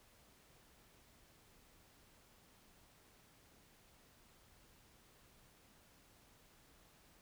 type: silence
effects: pink hiss -67 dBFS RMS until 7.21 s